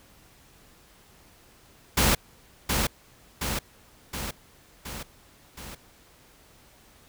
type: noise with echo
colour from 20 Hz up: pink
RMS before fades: -21 dBFS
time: 1.97-2.15 s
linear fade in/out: 5 ms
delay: 720 ms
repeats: 5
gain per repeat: -4 dB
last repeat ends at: 5.75 s
effects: pink hiss -56 dBFS RMS until 7.08 s